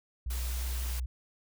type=tone with pitch glide; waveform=sine; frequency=61.5 to 61.86 Hz; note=B1 to B1; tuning=-7 to +3 cents; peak=-31 dBFS; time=0.26-1.06 s; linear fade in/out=5 ms; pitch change=+10 cents; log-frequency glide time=0.48-0.68 s
type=noise; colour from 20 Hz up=white; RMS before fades=-42 dBFS; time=0.3-1 s; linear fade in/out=5 ms
effects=none